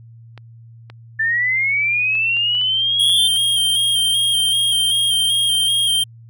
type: clicks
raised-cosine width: 0.3 ms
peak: -22 dBFS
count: 8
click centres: 0.377 / 0.9 / 2.153 / 2.369 / 2.551 / 2.614 / 3.097 / 3.362 s
type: linear sweep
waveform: sine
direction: up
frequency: 1760 to 3568 Hz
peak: -15 dBFS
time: 1.19-3.28 s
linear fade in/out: 10 ms
type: tone with vibrato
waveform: square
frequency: 3200 Hz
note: G7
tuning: 35 cents sharp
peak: -15 dBFS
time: 2.99-6.04 s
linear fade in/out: 10 ms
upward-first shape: square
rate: 2.6 Hz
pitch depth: 24 cents each way
effects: added 115 Hz sine -39 dBFS peak until 6.29 s